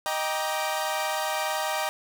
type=chord; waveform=sawtooth; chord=Eb major seventh; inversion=none; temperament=equal with one note detuned; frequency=622.3 / 784 / 944.3 / 1174.7 Hz; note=Eb5 / G5 / Bb5 / D6; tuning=0 / 0 / +22 / 0 cents; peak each=-27 / -27 / -28 / -32 dBFS; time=0.06-1.89 s; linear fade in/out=0 ms; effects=none